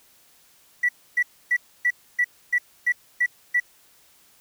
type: tone bursts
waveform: triangle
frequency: 1954 Hz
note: B6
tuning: 19 cents flat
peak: -13 dBFS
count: 9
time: 0.83-3.601 s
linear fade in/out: 10 ms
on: 59 ms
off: 280 ms
effects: tanh soft clip ceiling -15 dBFS + white hiss -57 dBFS RMS until 4.4 s